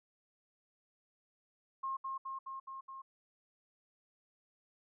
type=tone with echo; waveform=sine; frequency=1071 Hz; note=C6; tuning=40 cents sharp; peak=-35 dBFS; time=1.83-1.97 s; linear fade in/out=10 ms; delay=210 ms; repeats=5; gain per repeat=-2 dB; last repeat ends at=3.02 s; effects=none